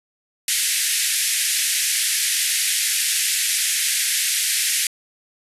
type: band-pass noise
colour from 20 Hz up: white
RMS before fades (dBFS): -21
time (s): 0.48-4.87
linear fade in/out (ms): 2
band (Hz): 1700 to 12000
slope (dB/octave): 48
effects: resampled to 32000 Hz